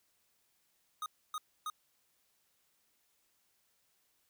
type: tone bursts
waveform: square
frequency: 1244.5 Hz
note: D#6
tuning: in tune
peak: -37 dBFS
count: 3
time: 1.02-1.7 s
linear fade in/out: 2 ms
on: 40 ms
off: 280 ms
effects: white hiss -75 dBFS RMS until 4.29 s